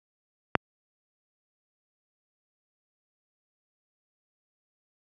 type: click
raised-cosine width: 0.5 ms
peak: -3 dBFS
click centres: 0.553 s
effects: high-pass 100 Hz 12 dB/octave